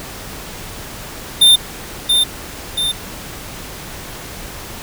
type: tone with echo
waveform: square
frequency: 3607 Hz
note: A7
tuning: 42 cents sharp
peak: -6 dBFS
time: 1.41-1.56 s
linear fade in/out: 10 ms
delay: 680 ms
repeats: 2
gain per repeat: -5 dB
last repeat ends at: 2.92 s
effects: pink hiss -31 dBFS RMS until 4.82 s